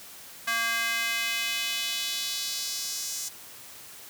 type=tone with high-pass filter sweep; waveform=square; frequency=230 Hz; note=A#3; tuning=23 cents flat; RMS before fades=-30 dBFS; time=0.47-3.29 s; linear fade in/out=10 ms; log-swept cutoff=1500 to 6500 Hz; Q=1.8; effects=white hiss -46 dBFS RMS until 4.09 s + high-pass 60 Hz 12 dB/octave